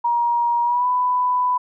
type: tone with pitch glide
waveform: sine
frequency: 948 to 995.1 Hz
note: A#5 to B5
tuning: +29 to +13 cents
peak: -16 dBFS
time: 0.04-1.58 s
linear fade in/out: 10 ms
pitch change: +84 cents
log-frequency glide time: 0.63-0.87 s
effects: none